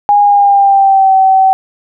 sine tone with pitch glide, 820 to 765.1 Hz, G#5 to G5, -22 to -42 cents, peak -4 dBFS, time 0.09-1.53 s, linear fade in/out 0 ms, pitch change -120 cents, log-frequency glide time 0.21-1.15 s, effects none

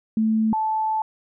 sine tone pair in turn, 220 / 873.4 Hz, A3 / A5, 0 / -13 cents, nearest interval 2 octaves, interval 2387 cents, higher second, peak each -17 / -20 dBFS, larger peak first, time 0.17-0.53 / 0.53-1.02 s, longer second, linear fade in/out 2 ms, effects none

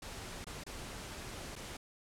pink noise with dropouts, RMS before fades -45 dBFS, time 0.02-1.77 s, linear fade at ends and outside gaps 5 ms, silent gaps 0.445-0.467 / 0.638-0.664 / 1.556-1.561 s, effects low-pass 10000 Hz 12 dB/octave

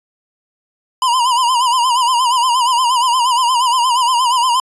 square tone with vibrato, 987.8 Hz, B5, in tune, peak -12 dBFS, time 1.02-4.6 s, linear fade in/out 2 ms, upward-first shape sine, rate 8.5 Hz, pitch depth 99 cents each way, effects resampled to 24000 Hz

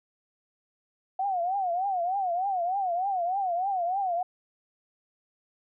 sine tone with vibrato, 740 Hz, F#5, in tune, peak -25 dBFS, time 1.19-4.23 s, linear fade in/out 5 ms, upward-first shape triangle, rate 3.3 Hz, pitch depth 170 cents each way, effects none

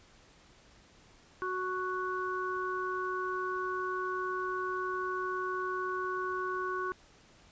harmonic tone, 370 Hz, F#4, in tune, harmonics 1 / 3 / 4, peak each -36 / -35 / -38 dBFS, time 1.42-6.92 s, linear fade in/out 0 ms, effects pink hiss -60 dBFS RMS until 7.51 s + resampled to 16000 Hz

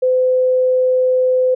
sine tone, 510 Hz, C5, 44 cents flat, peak -11 dBFS, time 0.02-1.55 s, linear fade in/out 10 ms, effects none

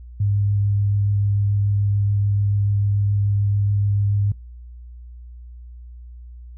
sine tone with vibrato, 101.5 Hz, G#2, 39 cents flat, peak -16 dBFS, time 0.2-4.32 s, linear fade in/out 5 ms, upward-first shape triangle, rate 6.9 Hz, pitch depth 11 cents each way, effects noise-tail reverb RT60 0.2 s tail -24 dB re dry + added 60 Hz sine -36 dBFS peak until 6.57 s

